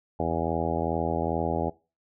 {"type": "harmonic tone", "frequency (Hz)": 82.41, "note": "E2", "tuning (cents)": 0, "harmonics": [1, 2, 3, 4, 5, 6, 7, 8, 9, 10], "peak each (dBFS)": [-34, -34, -34, -34, -34, -34, -34, -34, -34, -34], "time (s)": [0.19, 1.7], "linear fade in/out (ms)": 10, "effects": ["noise-tail reverb RT60 0.3 s tail -21 dB re dry"]}